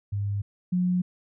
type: tone pair in turn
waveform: sine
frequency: 101.2 / 180.32 Hz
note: G#2 / F#3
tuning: -44 / -44 cents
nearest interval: minor seventh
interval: 1000 cents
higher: second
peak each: -25 / -21 dBFS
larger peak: second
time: 0.12-0.42 / 0.72-1.02 s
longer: neither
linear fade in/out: 10 ms
effects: none